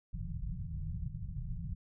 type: low-pass noise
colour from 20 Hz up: pink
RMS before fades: -39 dBFS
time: 0.13-1.75 s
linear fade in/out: 10 ms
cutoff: 180 Hz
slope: 96 dB/octave
effects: none